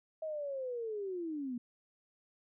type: linear sweep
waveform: sine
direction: down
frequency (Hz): 641 to 234.1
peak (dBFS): -36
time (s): 0.22-1.58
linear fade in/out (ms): 5
effects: none